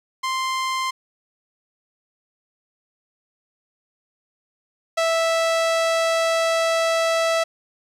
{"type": "tone pair in turn", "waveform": "sawtooth", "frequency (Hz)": [1046.5, 657.7], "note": ["C6", "E5"], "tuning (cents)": [0, -4], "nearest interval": "minor sixth", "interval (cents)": 804, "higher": "first", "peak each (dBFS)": [-18, -14], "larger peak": "second", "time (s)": [[0.23, 0.91], [4.97, 7.44]], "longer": "second", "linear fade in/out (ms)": 10, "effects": ["low-pass 8000 Hz 12 dB/octave", "9-bit"]}